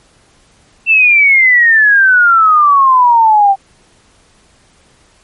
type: exponential sweep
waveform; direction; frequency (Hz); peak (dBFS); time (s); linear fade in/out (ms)
sine; down; 2700 to 773; -4; 0.86-3.56; 50
effects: pink hiss -49 dBFS RMS until 5.23 s + MP3 48 kbps